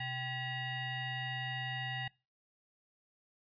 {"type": "tone with frequency modulation", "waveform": "sine", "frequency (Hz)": 1032, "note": "C6", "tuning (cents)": -24, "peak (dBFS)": -36, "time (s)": [0, 2.08], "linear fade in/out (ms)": 5, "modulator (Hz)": 904, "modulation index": 2.3, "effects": ["noise-tail reverb RT60 0.3 s tail -23 dB re dry", "resampled to 11025 Hz"]}